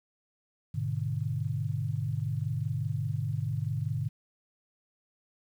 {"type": "chord", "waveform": "sine", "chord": "G# diminished", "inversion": "none", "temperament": "just", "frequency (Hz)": [103.83, 124.59, 149.51], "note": ["G#2", "B2", "D3"], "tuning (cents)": [0, 16, 31], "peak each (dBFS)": [-33, -33, -33], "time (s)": [0.74, 4.09], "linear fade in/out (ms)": 10, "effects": ["10-bit"]}